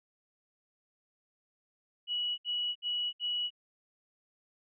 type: tone bursts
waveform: sine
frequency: 2930 Hz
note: F#7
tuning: 18 cents flat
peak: -30 dBFS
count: 4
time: 2.07-3.505 s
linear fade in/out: 50 ms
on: 310 ms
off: 65 ms
effects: none